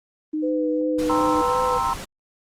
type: tone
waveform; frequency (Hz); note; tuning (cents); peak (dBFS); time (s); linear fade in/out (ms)
sine; 307.7; D#4; -19; -22; 0.33-1.42; 10
type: tone with vibrato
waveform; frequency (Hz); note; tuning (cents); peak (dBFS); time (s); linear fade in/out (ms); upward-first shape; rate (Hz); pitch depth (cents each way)
sine; 500; B4; +21; -23; 0.42-1.79; 20; triangle; 2.7; 31
type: noise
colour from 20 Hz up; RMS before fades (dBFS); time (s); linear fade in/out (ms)
pink; -34; 0.98-2.05; 10
type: chord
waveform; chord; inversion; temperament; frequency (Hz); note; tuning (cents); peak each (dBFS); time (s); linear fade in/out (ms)
sine; C dominant seventh; second; equal; 784 / 932.3 / 1046.5 / 1318.5; G5 / Bb5 / C6 / E6; 0 / 0 / 0 / 0; -30 / -24 / -24 / -27; 1.09-1.94; 10
effects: low-pass 11000 Hz 12 dB/octave + Opus 24 kbps